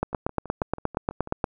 two click trains, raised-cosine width 1 ms, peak -24 / -9 dBFS, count 8 / 13, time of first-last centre 0.13-1.274 / 0.03-1.442 s, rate 6.12 / 8.5 Hz, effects none

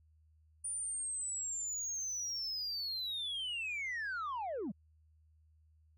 sine linear sweep, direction down, 9397 to 164.4 Hz, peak -34 dBFS, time 0.64-4.72 s, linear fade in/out 10 ms, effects tanh soft clip ceiling -35 dBFS + added 78 Hz sine -64 dBFS peak until 5.97 s

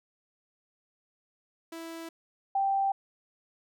sawtooth / sine tone pair in turn, 329.6 / 783.9 Hz, E4 / G5, 0 / 0 cents, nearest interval octave + minor third, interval 1500 cents, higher second, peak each -35 / -24 dBFS, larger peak second, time 1.72-2.09 / 2.55-2.92 s, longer neither, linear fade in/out 5 ms, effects none

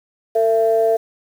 sine tone pair together, 450.5 / 670.3 Hz, A4 / E5, +41 / +29 cents, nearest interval perfect fifth, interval 688 cents, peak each -15 dBFS, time 0.35-0.97 s, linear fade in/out 10 ms, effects tanh soft clip ceiling -5 dBFS + 7-bit

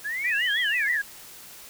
sine linear two-way sweep, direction up then down, 1609 to 3400 to 1609 Hz, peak -27 dBFS, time 0.04-0.98 s, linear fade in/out 20 ms, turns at 0.58 s
sine tone with vibrato, 1804 Hz, A6, 43 cents sharp, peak -23 dBFS, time 0.24-1.02 s, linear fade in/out 10 ms, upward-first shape sine, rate 6.2 Hz, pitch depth 170 cents each way
effects white hiss -45 dBFS RMS until 1.69 s

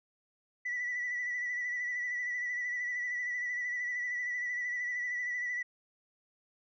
sine tone with vibrato, 1963 Hz, B6, 11 cents flat, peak -31 dBFS, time 0.65-5.63 s, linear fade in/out 10 ms, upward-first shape sine, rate 13 Hz, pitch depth 34 cents each way, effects tanh soft clip ceiling -29 dBFS

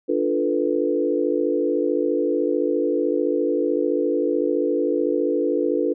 sine chord, B half-diminished seventh, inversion first, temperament equal, 293.7 / 349.2 / 440 / 493.9 Hz, D4 / F4 / A4 / B4, 0 / 0 / 0 / 0 cents, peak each -24 dBFS, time 0.08-5.94 s, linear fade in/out 20 ms, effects none

